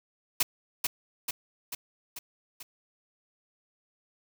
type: noise with echo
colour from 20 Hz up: white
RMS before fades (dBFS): -24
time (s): 0.4-0.43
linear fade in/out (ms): 5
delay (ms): 440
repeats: 5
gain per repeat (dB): -4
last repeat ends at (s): 2.63
effects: none